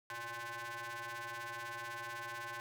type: ring-modulated tone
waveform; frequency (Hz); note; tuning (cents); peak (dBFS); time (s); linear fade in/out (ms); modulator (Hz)
sawtooth; 233.1; A#3; 0; -35; 0.1-2.6; 0; 1290
effects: none